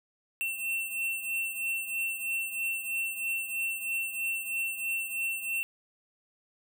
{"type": "beating tone pair", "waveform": "square", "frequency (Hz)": [2700, 2703.1], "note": ["E7", "E7"], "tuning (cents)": [41, 43], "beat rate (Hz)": 3.1, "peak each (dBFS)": [-32, -38], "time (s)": [0.41, 5.63], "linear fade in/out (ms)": 0, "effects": []}